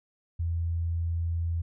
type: tone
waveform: sine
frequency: 84 Hz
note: E2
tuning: 33 cents sharp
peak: -26 dBFS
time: 0.39-1.62 s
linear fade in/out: 10 ms
effects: none